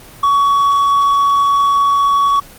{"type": "tone with hard clipping", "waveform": "triangle", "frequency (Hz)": 1125, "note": "C#6", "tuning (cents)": 25, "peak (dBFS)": -10, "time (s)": [0.23, 2.4], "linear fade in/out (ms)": 5, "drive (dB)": 6, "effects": ["pink hiss -38 dBFS RMS until 2.58 s", "Opus 24 kbps"]}